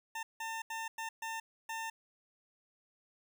20% pulse tone bursts at uneven times, 900 Hz, A5, 39 cents sharp, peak -33 dBFS, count 6, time 0.15-0.23 / 0.4-0.62 / 0.7-0.88 / 0.98-1.09 / 1.22-1.4 / 1.69-1.9 s, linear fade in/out 5 ms, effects none

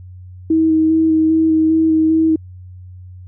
sine tone with vibrato, 319 Hz, D#4, 43 cents sharp, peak -10 dBFS, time 0.5-2.36 s, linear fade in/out 5 ms, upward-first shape square, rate 2.5 Hz, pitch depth 12 cents each way, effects added 91 Hz sine -33 dBFS peak until 3.27 s

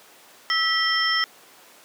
sine tone cluster, 1307 / 1952 / 3163 / 5310 Hz, E6 / B6 / G7 / E8, -15 / -21 / +15 / +12 cents, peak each -26 / -23 / -26 / -25 dBFS, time 0.5-1.24 s, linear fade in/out 0 ms, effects pink hiss -49 dBFS RMS until 1.84 s + high-pass 400 Hz 12 dB/octave

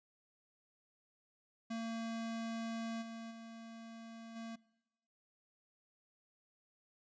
square tone with level steps, 227.5 Hz, A#3, 42 cents flat, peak -39 / -45 / -49 / -44 dBFS, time 1.7-4.56 s, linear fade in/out 10 ms, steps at 3.01 / 3.3 / 4.35 s, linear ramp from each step 20 ms, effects noise-tail reverb RT60 0.9 s tail -22 dB re dry + resampled to 16000 Hz

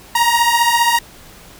sawtooth beating tone pair, 933 / 948 Hz, A#5 / A#5, +1 / +29 cents, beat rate 15 Hz, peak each -11 dBFS, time 0.15-0.99 s, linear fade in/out 5 ms, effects pink hiss -41 dBFS RMS until 1.59 s

